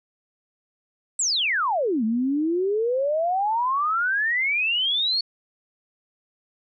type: exponential two-way sweep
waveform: sine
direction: down then up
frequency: 8150 to 214 to 4448 Hz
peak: -20 dBFS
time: 1.19-5.21 s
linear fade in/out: 5 ms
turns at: 2.04 s
effects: none